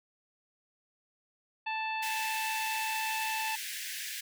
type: harmonic tone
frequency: 880 Hz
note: A5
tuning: in tune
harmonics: 1 / 2 / 3 / 4 / 5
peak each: -34 / -41 / -36 / -47 / -50 dBFS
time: 1.66-3.56 s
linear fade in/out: 10 ms
type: high-pass noise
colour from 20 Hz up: pink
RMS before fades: -39 dBFS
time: 2.02-4.21 s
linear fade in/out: 10 ms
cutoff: 1600 Hz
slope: 96 dB/octave
effects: none